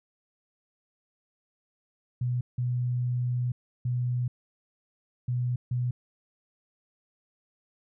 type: tone bursts at uneven times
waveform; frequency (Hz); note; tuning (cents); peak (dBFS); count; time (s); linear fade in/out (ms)
sine; 123.47; B2; 0; -25; 5; 2.21-2.41 / 2.58-3.52 / 3.85-4.28 / 5.28-5.56 / 5.71-5.91; 5
effects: none